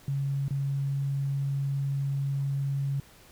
sine tone with dropouts, 138.59 Hz, C#3, in tune, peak -26 dBFS, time 0.08-3 s, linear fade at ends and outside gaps 2 ms, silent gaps 0.482-0.507 s, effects pink hiss -55 dBFS RMS until 3.31 s

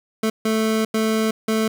25% pulse tone bursts at uneven times, 220 Hz, A3, in tune, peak -14 dBFS, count 4, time 0.23-0.3 / 0.45-0.85 / 0.94-1.31 / 1.48-1.68 s, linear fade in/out 5 ms, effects none

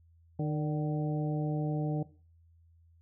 harmonic tone with a mistuned harmonic, 152.1 Hz, D#3, 39 cents flat, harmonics 1 / 2 / 3 / 4 / 5, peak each -30 / -36 / -40 / -42 / -44 dBFS, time 0.39-2.03 s, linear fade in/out 5 ms, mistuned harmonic 4, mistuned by -54 cents, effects noise-tail reverb RT60 0.4 s tail -18 dB re dry + added 83 Hz sine -59 dBFS peak until 3.01 s

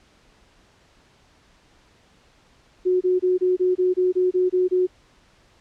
sine tone bursts, 365.9 Hz, F#4, 19 cents flat, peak -16 dBFS, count 11, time 2.85-4.87 s, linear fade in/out 20 ms, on 160 ms, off 26 ms, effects pink hiss -57 dBFS RMS until 5.6 s + low-pass 6000 Hz 12 dB/octave

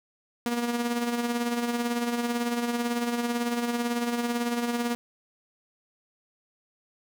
sawtooth tone with tremolo, 238.4 Hz, A#3, 39 cents sharp, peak -20 dBFS, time 0.46-4.95 s, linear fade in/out 0 ms, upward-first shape sine, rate 18 Hz, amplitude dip 50%, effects none

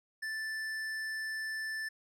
sine tone with tanh clipping, 1760 Hz, A6, in tune, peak -37 dBFS, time 0.22-1.89 s, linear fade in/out 10 ms, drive 13 dB, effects none

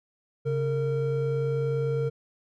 triangle tone pair together, 136.6 / 459.5 Hz, C#3 / A#4, -25 / -25 cents, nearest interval octave + major sixth, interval 2100 cents, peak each -25 / -25 dBFS, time 0.45-2.1 s, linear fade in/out 20 ms, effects none

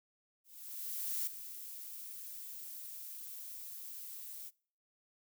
violet noise with ADSR envelope, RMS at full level -36 dBFS, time 0.44-4.51 s, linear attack 830 ms, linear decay 6 ms, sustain -11 dB, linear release 37 ms, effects noise-tail reverb RT60 0.5 s tail -25 dB re dry

